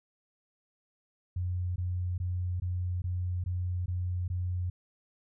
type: tone bursts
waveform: sine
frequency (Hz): 89.8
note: F2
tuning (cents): +49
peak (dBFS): -29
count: 8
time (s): 1.36-4.7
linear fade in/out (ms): 5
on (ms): 400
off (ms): 20
effects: none